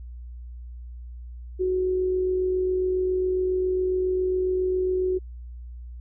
sine tone with amplitude modulation, 370 Hz, F#4, in tune, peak -20 dBFS, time 1.59-5.19 s, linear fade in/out 20 ms, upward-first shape sine, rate 47.3 Hz, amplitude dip 25%, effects added 60 Hz sine -36 dBFS peak until 6 s

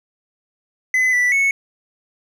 triangle tone with pitch steps, 2022 / 1971 / 2205 Hz, B6 / B6 / C#7, +40 / -4 / -10 cents, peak -12 dBFS, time 0.94-1.51 s, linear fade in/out 2 ms, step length 190 ms, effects none

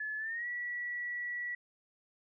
sine tone with pitch glide, 1720 to 1941.8 Hz, A6 to B6, -40 to -30 cents, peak -35 dBFS, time 0-1.55 s, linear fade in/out 5 ms, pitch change +210 cents, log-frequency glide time 0.18-0.47 s, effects none

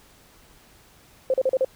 sine tone bursts, 523.3 Hz, C5, in tune, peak -17 dBFS, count 5, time 1.3-1.647 s, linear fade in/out 2 ms, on 39 ms, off 38 ms, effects pink hiss -54 dBFS RMS until 1.75 s

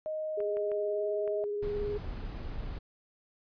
sine tone with pitch glide, 622.3 to 628.1 Hz, D#5 to D#5, 0 to +16 cents, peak -32 dBFS, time 0.06-1.44 s, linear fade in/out 0 ms, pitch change +16 cents, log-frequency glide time 0.92-1.02 s
sine tone with vibrato, 412.6 Hz, G#4, 11 cents flat, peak -31 dBFS, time 0.37-1.98 s, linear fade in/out 10 ms, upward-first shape sine, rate 19 Hz, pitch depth 21 cents each way
clicks, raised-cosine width 0.5 ms, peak -33 dBFS, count 4, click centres 0.404 / 0.57 / 0.717 / 1.277 s
brown noise, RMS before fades -38 dBFS, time 1.62-2.79 s, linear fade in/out 10 ms
effects resampled to 11025 Hz

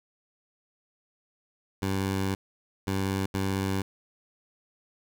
15% pulse tone bursts at uneven times, 96.6 Hz, G2, 25 cents flat, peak -20 dBFS, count 3, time 1.82-2.35 / 2.87-3.26 / 3.34-3.82 s, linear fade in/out 5 ms, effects none

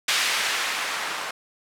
violet noise with low-pass filter sweep, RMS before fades -26 dBFS, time 0.08-1.31 s, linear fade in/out 5 ms, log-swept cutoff 2400 to 1100 Hz, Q 0.85, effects none

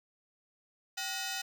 10% pulse ring-modulated tone, 1108.7 Hz, C#6, in tune, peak -23 dBFS, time 0.97-1.42 s, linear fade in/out 10 ms, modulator 335 Hz, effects none

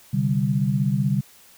sine chord, C suspended second, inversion none, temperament equal, 130.81 / 146.83 / 196 Hz, C3 / D3 / G3, 0 / 0 / 0 cents, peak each -23 dBFS, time 0.13-1.21 s, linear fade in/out 10 ms, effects white hiss -51 dBFS RMS until 1.57 s

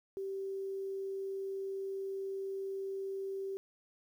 sine tone with quantisation, 388.6 Hz, G4, 15 cents flat, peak -36 dBFS, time 0.17-3.57 s, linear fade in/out 0 ms, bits 11, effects none

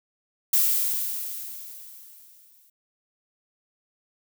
violet noise with exponential decay, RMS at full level -19 dBFS, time 0.53-2.7 s, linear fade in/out 5 ms, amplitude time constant 470 ms, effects none

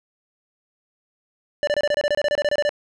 square tone bursts, 587.3 Hz, D5, in tune, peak -18 dBFS, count 16, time 1.63-2.692 s, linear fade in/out 0 ms, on 42 ms, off 26 ms, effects low-pass 4000 Hz 12 dB/octave

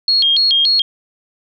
sine tone with vibrato, 3729 Hz, A#7, in tune, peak -10 dBFS, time 0.08-0.82 s, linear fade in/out 2 ms, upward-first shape square, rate 3.5 Hz, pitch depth 250 cents each way, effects none

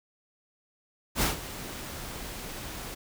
pink noise with ADSR envelope, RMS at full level -24 dBFS, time 1.15-2.95 s, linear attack 69 ms, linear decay 140 ms, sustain -15 dB, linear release 14 ms, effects none

